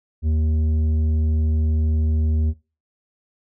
sine tone with tanh clipping, 78.2 Hz, D#2, 9 cents sharp, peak -18 dBFS, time 0.22-2.54 s, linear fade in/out 50 ms, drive 8 dB, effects noise-tail reverb RT60 0.3 s tail -20 dB re dry

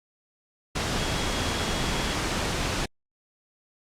sine tone in noise, 3322 Hz, G#7, in tune, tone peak -38 dBFS, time 0.98-2.15 s, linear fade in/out 10 ms, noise pink, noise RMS -27 dBFS, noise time 0.75-2.86 s, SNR -14 dB, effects low-pass 7000 Hz 12 dB/octave + Opus 48 kbps

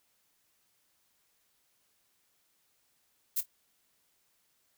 violet noise with echo, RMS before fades -30 dBFS, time 3.36-3.41 s, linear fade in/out 10 ms, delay 25 ms, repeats 2, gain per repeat -14 dB, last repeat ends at 3.46 s, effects white hiss -73 dBFS RMS until 4.77 s

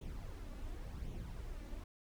brown noise with flanger, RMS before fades -45 dBFS, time 0.01-1.84 s, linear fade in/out 5 ms, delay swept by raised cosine 0.3 to 3.5 ms, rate 0.91 Hz, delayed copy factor +0.55, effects none

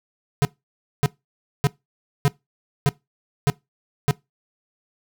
square tone bursts, 142.2 Hz, C#3, 45 cents sharp, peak -15 dBFS, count 7, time 0.42-4.11 s, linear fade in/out 0 ms, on 30 ms, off 580 ms, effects noise-tail reverb RT60 0.2 s tail -22 dB re dry

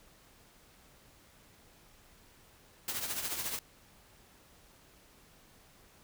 white noise with tremolo, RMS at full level -34 dBFS, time 2.88-3.59 s, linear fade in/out 2 ms, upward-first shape triangle, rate 14 Hz, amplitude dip 65%, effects pink hiss -61 dBFS RMS until 6.03 s

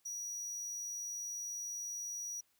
square tone, 5800 Hz, F#8, 35 cents flat, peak -40 dBFS, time 0.05-2.41 s, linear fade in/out 10 ms, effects white hiss -75 dBFS RMS until 2.59 s

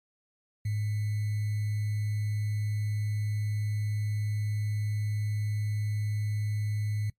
sine tone with sample-and-hold, 105.4 Hz, G#2, 26 cents sharp, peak -27 dBFS, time 0.65-7.1 s, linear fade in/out 5 ms, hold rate 2100 Hz, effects noise-tail reverb RT60 0.1 s tail -21 dB re dry + MP3 64 kbps

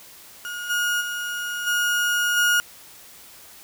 35% pulse tone with level steps, 1436 Hz, F6, 48 cents sharp, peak -28 / -19 / -25 / -18 / -15 dBFS, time 0.45-2.6 s, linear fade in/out 0 ms, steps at 0.69 / 1 / 1.66 / 2.36 s, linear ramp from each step 20 ms, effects white hiss -46 dBFS RMS until 3.63 s

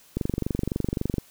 click train, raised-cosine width 3 ms, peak -12 dBFS, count 25, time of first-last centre 0.17-1.183 s, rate 23.7 Hz, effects white hiss -55 dBFS RMS until 1.3 s

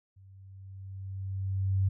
sine tone with level ramp, 96.2 Hz, G2, 32 cents flat, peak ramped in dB -52 to -22 dBFS, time 0.16-1.89 s, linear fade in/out 10 ms, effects none

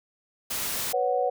white noise, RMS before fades -30 dBFS, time 0.5-0.93 s, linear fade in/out 10 ms
sine chord, B suspended second, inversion none, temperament equal, 493.9 / 554.4 / 740 Hz, B4 / C#5 / F#5, 0 / 0 / 0 cents, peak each -26 / -28 / -26 dBFS, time 0.93-1.3 s, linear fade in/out 10 ms
effects none

